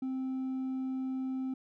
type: tone with hard clipping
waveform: sine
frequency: 261.6 Hz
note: C4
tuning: in tune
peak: -33 dBFS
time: 0.02-1.54 s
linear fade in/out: 5 ms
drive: 2 dB
effects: none